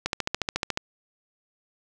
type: click train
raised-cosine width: 0.2 ms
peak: -8 dBFS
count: 11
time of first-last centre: 0.06-0.774 s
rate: 14 Hz
effects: none